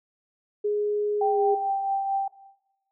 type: tone with pitch glide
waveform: sine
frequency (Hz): 416.1 to 407.8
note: G#4 to G#4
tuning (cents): +3 to -32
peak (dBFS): -22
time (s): 0.64-1.55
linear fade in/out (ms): 10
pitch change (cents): -35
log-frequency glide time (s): 1.31-1.39
type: tone with tremolo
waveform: sine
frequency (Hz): 784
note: G5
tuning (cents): 0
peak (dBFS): -21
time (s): 1.21-2.28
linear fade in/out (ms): 5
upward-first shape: triangle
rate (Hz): 4.5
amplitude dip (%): 45
effects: noise-tail reverb RT60 1.0 s tail -17 dB re dry